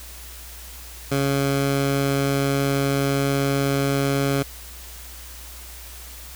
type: tone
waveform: 15% pulse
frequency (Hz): 138.7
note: C#3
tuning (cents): +1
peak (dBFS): -13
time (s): 1.11-4.43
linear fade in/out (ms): 10
effects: added 60 Hz sine -40 dBFS peak until 6.35 s + white hiss -41 dBFS RMS until 6.35 s